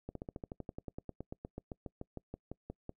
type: slowing click train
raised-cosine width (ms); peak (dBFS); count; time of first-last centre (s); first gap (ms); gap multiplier
2; -28; 25; 0.09-2.894; 63; 1.05
effects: noise-tail reverb RT60 0.1 s tail -25 dB re dry